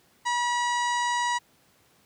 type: harmonic tone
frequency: 966 Hz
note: B5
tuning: 39 cents flat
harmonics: 1 / 2 / 3 / 4 / 5 / 6 / 7 / 8 / 9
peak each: -25 / -30 / -38 / -38 / -42 / -43 / -40 / -45 / -45 dBFS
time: 0.25-1.39 s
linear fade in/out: 20 ms
effects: pink hiss -62 dBFS RMS until 2.05 s + high-pass 100 Hz 12 dB/octave

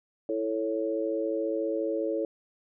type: chord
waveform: sine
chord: A major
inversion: second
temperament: equal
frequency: 329.6 / 440 / 554.4 Hz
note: E4 / A4 / C#5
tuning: 0 / 0 / 0 cents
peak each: -31 dBFS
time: 0.29-2.25 s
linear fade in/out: 2 ms
effects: none

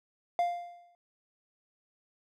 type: tone with exponential decay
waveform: triangle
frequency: 698.5 Hz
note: F5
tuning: in tune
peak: -21 dBFS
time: 0.39-0.95 s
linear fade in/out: 1 ms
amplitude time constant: 120 ms
effects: none

